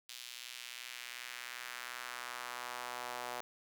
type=tone with high-pass filter sweep; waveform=sawtooth; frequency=122.7 Hz; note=B2; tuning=11 cents flat; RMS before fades=-45 dBFS; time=0.09-3.41 s; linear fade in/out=0 ms; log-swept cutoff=3500 to 720 Hz; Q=1.4; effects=none